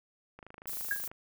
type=click train; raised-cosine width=0.5 ms; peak=-33 dBFS; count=20; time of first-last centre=0.39-1.115 s; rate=26.2 Hz
type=noise; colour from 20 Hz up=violet; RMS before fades=-38 dBFS; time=0.67-1.08 s; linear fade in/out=5 ms
type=tone with exponential decay; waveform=sine; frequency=1640 Hz; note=G#6; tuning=22 cents flat; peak=-25 dBFS; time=0.91-1.05 s; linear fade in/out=2 ms; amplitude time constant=29 ms
effects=none